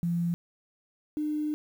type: tone pair in turn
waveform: sine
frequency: 171.4 / 301.9 Hz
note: F3 / D4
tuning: -32 / +48 cents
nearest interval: minor seventh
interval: 980 cents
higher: second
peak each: -25 / -27 dBFS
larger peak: first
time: 0.03-0.34 / 1.17-1.54 s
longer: second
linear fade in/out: 0 ms
effects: 9-bit